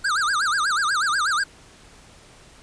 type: tone with vibrato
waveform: square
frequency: 1396.9 Hz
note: F6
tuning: in tune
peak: -20 dBFS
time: 0.04-1.44 s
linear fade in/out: 10 ms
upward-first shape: sine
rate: 8.2 Hz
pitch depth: 280 cents each way
effects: pink hiss -49 dBFS RMS until 2.62 s + resampled to 22050 Hz